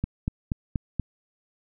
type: click train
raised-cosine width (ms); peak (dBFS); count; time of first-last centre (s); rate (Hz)
5; -13; 5; 0.04-0.997; 4.18
effects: none